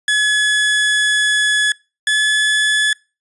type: tone pair in turn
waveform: 30% pulse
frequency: 1700 / 1714.8 Hz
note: G#6 / A6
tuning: +40 / -45 cents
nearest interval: unison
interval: 15 cents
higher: second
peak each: -10 dBFS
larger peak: neither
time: 0.08-1.72 / 2.07-2.93 s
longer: first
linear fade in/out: 2 ms
effects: noise-tail reverb RT60 0.3 s tail -25 dB re dry + resampled to 24000 Hz